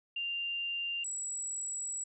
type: tone pair in turn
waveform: sine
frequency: 2789 / 7814 Hz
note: F7 / B8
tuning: -3 / -19 cents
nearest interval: octave + tritone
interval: 1784 cents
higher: second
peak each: -33 / -35 dBFS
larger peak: first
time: 0.16-1.04 / 1.04-2.04 s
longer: second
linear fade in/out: 5 ms
effects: none